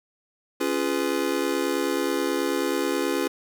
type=chord; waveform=square; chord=C# dominant seventh; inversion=none; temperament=just; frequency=277.2 / 346.5 / 415.8 / 498.9 Hz; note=C#4 / E#4 / G#4 / B4; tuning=0 / -14 / +2 / +17 cents; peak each=-29 / -28 / -30 / -31 dBFS; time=0.6-3.28 s; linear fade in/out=10 ms; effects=none